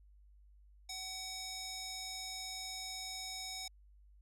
square tone with band-pass filter, 754 Hz, F#5, 32 cents sharp, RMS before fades -44 dBFS, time 0.89-3.68 s, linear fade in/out 5 ms, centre 5700 Hz, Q 1.9, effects added 50 Hz sine -59 dBFS peak until 4.21 s

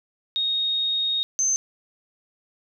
sine tone pair in turn, 3729 / 6233 Hz, A#7 / G8, 0 / -11 cents, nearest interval major sixth, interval 889 cents, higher second, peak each -21 / -19 dBFS, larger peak second, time 0.36-1.23 / 1.39-1.56 s, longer first, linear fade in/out 0 ms, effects none

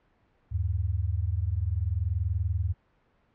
sine tone pair together, 78.5 / 99 Hz, D#2 / G2, +16 / +18 cents, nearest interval major third, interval 402 cents, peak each -28 dBFS, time 0.51-2.74 s, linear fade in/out 20 ms, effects pink hiss -67 dBFS RMS until 3.34 s + low-pass 2000 Hz 12 dB/octave

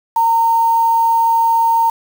sine tone with quantisation, 917 Hz, A#5, 29 cents flat, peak -10 dBFS, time 0.16-1.9 s, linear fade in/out 5 ms, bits 5, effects none

